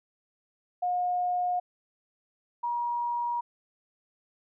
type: tone pair in turn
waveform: sine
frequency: 718 / 954.3 Hz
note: F5 / A#5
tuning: +48 / +40 cents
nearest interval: perfect fourth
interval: 492 cents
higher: second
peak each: -25 / -27 dBFS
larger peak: first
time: 0.82-1.6 / 2.63-3.41 s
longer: neither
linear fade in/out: 10 ms
effects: none